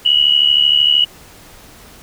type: tone pair together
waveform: sine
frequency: 2887 / 2960 Hz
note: F#7 / F#7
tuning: -43 / 0 cents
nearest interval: unison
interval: 43 cents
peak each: -12 dBFS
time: 0.05-1.05 s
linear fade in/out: 10 ms
effects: pink hiss -41 dBFS RMS until 2.02 s